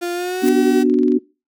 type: tone with pitch glide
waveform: 35% pulse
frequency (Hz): 349.2 to 380.8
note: F4 to F#4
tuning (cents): 0 to +50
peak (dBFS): -19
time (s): 0.01-0.84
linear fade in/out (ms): 20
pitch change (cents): +150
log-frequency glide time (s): 0.13-0.52
type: noise with exponential growth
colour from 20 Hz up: white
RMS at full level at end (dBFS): -26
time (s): 0.33-0.49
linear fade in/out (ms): 1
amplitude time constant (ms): 34
type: chord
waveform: sine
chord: B minor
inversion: none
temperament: equal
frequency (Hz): 246.9 / 293.7 / 370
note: B3 / D4 / F#4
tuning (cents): 0 / 0 / 0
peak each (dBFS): -16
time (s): 0.42-1.19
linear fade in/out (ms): 20
type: clicks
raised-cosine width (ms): 0.2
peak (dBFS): -25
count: 9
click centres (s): 0.633 / 0.665 / 0.708 / 0.898 / 0.941 / 0.988 / 1.033 / 1.082 / 1.12
effects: noise-tail reverb RT60 0.3 s tail -23 dB re dry